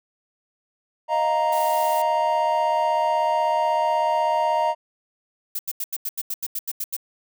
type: chord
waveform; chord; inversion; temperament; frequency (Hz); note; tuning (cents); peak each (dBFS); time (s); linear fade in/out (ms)
triangle; Eb suspended second; none; equal; 622.3 / 698.5 / 932.3; Eb5 / F5 / Bb5; 0 / 0 / 0; -22 / -24 / -19; 1.08-4.75; 50
type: noise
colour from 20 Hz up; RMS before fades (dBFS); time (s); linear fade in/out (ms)
blue; -35; 1.52-2.02; 5
type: noise bursts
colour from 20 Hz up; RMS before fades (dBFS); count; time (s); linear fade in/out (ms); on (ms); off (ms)
violet; -27; 12; 5.55-6.966; 5; 41; 84
effects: none